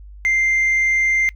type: tone with tanh clipping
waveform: sine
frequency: 2093 Hz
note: C7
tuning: in tune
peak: -15 dBFS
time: 0.25-1.29 s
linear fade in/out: 0 ms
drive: 1 dB
effects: noise-tail reverb RT60 0.1 s tail -23 dB re dry + added 50 Hz sine -36 dBFS peak until 1.35 s

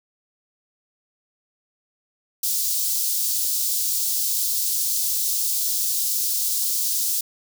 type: high-pass noise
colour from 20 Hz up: white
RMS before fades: -23 dBFS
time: 2.43-7.21 s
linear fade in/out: 5 ms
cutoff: 4400 Hz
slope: 24 dB/octave
effects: none

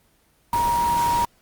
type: tone in noise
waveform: sine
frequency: 946 Hz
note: A#5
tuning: 25 cents sharp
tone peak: -18 dBFS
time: 0.53-1.25 s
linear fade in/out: 2 ms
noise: pink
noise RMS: -30 dBFS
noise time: 0.53-1.25 s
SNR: +9 dB
effects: pink hiss -61 dBFS RMS until 1.41 s + Opus 24 kbps

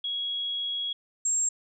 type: tone pair in turn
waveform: sine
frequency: 3322 / 7481 Hz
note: G#7 / A#8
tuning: 0 / +5 cents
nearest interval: octave + major second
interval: 1405 cents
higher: second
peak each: -28 / -23 dBFS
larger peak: second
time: 0.04-0.93 / 1.25-1.49 s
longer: first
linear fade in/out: 5 ms
effects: none

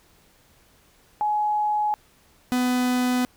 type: tone pair in turn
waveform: sine / 45% pulse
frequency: 842 / 249.7 Hz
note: G#5 / B3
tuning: +24 / +19 cents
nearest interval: octave + major sixth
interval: 2105 cents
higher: first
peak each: -20 dBFS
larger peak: neither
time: 1.21-1.94 / 2.52-3.25 s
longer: neither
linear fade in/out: 0 ms
effects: pink hiss -58 dBFS RMS until 3.36 s

